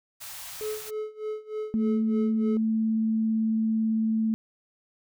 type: band-stop noise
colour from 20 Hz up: white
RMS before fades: -40 dBFS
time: 0.2-0.91 s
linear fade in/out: 20 ms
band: 150 to 640 Hz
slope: 24 dB/octave
type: tone with tremolo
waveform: triangle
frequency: 429.6 Hz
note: A4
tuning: 41 cents flat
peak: -26 dBFS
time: 0.61-2.57 s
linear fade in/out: 0 ms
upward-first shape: sine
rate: 3.3 Hz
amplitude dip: 90%
type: tone with vibrato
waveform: sine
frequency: 221.3 Hz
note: A3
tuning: 10 cents sharp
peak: -22 dBFS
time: 1.74-4.34 s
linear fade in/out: 0 ms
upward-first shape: triangle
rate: 18 Hz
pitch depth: 8 cents each way
effects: none